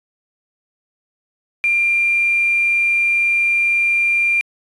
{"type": "tone with quantisation", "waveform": "sine", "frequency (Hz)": 2386, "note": "D7", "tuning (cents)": 27, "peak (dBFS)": -13, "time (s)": [1.64, 4.41], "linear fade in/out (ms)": 0, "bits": 6, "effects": ["resampled to 24000 Hz"]}